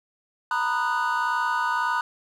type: chord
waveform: triangle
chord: B major seventh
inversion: third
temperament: just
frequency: 926 / 987.8 / 1234.7 / 1481.6 Hz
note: A#5 / B5 / D#6 / F#6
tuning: -12 / 0 / -14 / +2 cents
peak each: -26 / -25 / -26 / -25 dBFS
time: 0.51-2.01 s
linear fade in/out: 2 ms
effects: tanh soft clip ceiling -12 dBFS